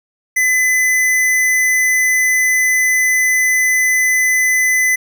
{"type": "tone", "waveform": "square", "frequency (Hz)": 2015, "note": "B6", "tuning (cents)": 34, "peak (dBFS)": -12, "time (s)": [0.36, 4.96], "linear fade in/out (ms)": 10, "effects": []}